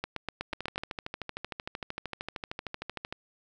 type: two click trains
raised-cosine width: 0.3 ms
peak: -16 / -19 dBFS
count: 7 / 35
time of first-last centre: 0.04-0.78 / 0.53-3.125 s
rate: 8.11 / 13.1 Hz
effects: none